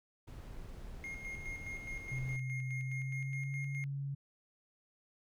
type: noise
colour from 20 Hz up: brown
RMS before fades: -47 dBFS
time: 0.27-2.37 s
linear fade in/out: 10 ms
type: tone with tremolo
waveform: triangle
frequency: 2137 Hz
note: C7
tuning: 36 cents sharp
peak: -39 dBFS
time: 1.04-3.84 s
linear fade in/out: 0 ms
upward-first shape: square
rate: 4.8 Hz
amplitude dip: 50%
type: tone with pitch glide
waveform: sine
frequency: 130 to 139.33 Hz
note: C3 to C#3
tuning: -11 to +9 cents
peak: -36 dBFS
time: 2.11-4.15 s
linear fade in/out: 10 ms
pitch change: +120 cents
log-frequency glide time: 2.75-3.62 s
effects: none